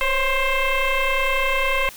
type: tone with frequency modulation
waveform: sine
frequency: 1046.5 Hz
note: C6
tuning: in tune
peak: -16 dBFS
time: 0.01-1.89 s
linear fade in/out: 0 ms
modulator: 531 Hz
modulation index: 3.4
effects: tanh soft clip ceiling -14 dBFS + white hiss -41 dBFS RMS until 1.96 s